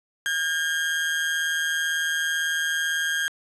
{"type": "tone with amplitude modulation", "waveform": "35% pulse", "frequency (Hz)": 1616, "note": "G#6", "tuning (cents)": -48, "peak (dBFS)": -19, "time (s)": [0.26, 3.28], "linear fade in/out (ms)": 0, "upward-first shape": "sine", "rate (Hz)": 158, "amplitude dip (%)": 50, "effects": ["resampled to 24000 Hz", "10-bit"]}